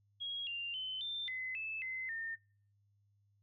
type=tone with pitch steps; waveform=sine; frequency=3295 / 2788 / 3052 / 3573 / 2036 / 2622 / 2053 / 1817 Hz; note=G#7 / F7 / G7 / A7 / C7 / E7 / C7 / A#6; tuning=-14 / -4 / -47 / +26 / -48 / -10 / -33 / -45 cents; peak=-38 dBFS; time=0.2-2.36 s; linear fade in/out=20 ms; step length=270 ms; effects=noise-tail reverb RT60 0.5 s tail -24 dB re dry + added 101 Hz sine -70 dBFS peak until 3.42 s